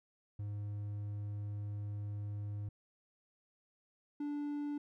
triangle tone pair in turn, 103.1 / 291.6 Hz, G#2 / D4, -12 / -12 cents, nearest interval octave + tritone, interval 1800 cents, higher second, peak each -36 / -34 dBFS, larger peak second, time 0.39-2.69 / 4.2-4.78 s, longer first, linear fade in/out 5 ms, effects none

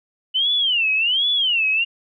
sine tone with vibrato, 2960 Hz, F#7, in tune, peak -16 dBFS, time 0.34-1.85 s, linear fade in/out 20 ms, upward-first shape sine, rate 1.3 Hz, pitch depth 260 cents each way, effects none

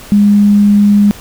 sine tone, 204.9 Hz, G#3, 23 cents flat, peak -4 dBFS, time 0.12-1.11 s, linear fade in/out 0 ms, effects pink hiss -33 dBFS RMS until 1.2 s

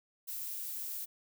violet noise, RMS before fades -40 dBFS, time 0.27-1.06 s, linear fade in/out 20 ms, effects none

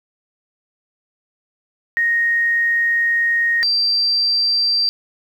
sine tone pair in turn, 1864.7 / 4699 Hz, A#6 / D8, 0 / 0 cents, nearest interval octave + major third, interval 1600 cents, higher second, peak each -14 dBFS, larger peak neither, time 1.97-3.63 / 3.63-4.89 s, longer first, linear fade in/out 0 ms, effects 8-bit

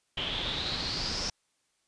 pink noise with low-pass filter sweep, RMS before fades -33 dBFS, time 0.17-1.3 s, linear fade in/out 5 ms, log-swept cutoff 3100 to 5500 Hz, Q 8.1, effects white hiss -74 dBFS RMS until 1.87 s + resampled to 22050 Hz

